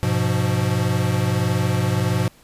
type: chord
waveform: square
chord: F diminished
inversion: first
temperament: equal with one note detuned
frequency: 101.92 / 123.47 / 174.61 Hz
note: Ab2 / Cb3 / F3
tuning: -32 / 0 / 0 cents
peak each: -23 / -22 / -25 dBFS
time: 0.03-2.28 s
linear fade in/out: 0 ms
effects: pink hiss -52 dBFS RMS until 2.43 s + resampled to 32000 Hz